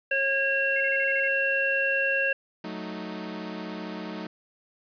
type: harmonic tone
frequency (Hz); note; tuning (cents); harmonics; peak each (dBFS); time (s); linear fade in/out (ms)
545; C#5; -29; 1 / 3 / 5; -29 / -25 / -27; 0.11-2.33; 5
type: tone bursts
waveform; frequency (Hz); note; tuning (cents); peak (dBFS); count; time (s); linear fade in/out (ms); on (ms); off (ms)
sine; 2153; C7; +49; -34; 7; 0.76-1.278; 2; 44; 35
type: chord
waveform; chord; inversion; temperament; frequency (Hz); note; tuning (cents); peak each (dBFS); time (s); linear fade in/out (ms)
sawtooth; D# diminished; first; equal; 185 / 220 / 311.1; F#3 / A3 / D#4; 0 / 0 / 0; -34; 2.64-4.27; 5
effects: resampled to 11025 Hz + 9-bit